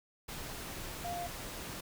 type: tone in noise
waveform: sine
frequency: 698.5 Hz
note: F5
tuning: in tune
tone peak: -37 dBFS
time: 1.04-1.27 s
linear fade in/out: 10 ms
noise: pink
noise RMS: -43 dBFS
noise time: 0.28-1.81 s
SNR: +3 dB
effects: none